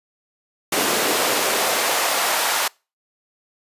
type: noise with high-pass filter sweep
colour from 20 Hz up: pink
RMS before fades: -20 dBFS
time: 0.72-2.68 s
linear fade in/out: 5 ms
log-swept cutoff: 340 to 900 Hz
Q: 1.2
effects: noise-tail reverb RT60 0.3 s tail -26 dB re dry + resampled to 32000 Hz